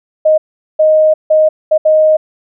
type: tone bursts at uneven times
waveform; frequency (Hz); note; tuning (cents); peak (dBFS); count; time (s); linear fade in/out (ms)
sine; 622.3; D#5; 0; -5; 5; 0.25-0.38 / 0.79-1.14 / 1.3-1.49 / 1.71-1.78 / 1.85-2.17; 10
effects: none